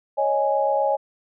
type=chord; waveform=sine; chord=C# suspended second; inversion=none; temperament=equal; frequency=554.4 / 622.3 / 830.6 Hz; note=C#5 / D#5 / G#5; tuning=0 / 0 / 0 cents; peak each=-22 / -24 / -22 dBFS; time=0.17-0.97 s; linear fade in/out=20 ms; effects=none